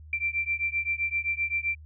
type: beating tone pair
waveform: sine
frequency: 2349 / 2356.7 Hz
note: D7 / D7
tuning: 0 / +5 cents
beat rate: 7.7 Hz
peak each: -29 dBFS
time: 0.13-1.75 s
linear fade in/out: 2 ms
effects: added 77 Hz sine -44 dBFS peak until 1.85 s